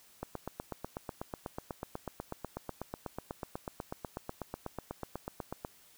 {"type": "click train", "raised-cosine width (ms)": 1, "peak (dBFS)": -23, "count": 45, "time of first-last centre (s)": [0.23, 5.649], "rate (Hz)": 8.12, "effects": ["white hiss -61 dBFS RMS until 5.97 s"]}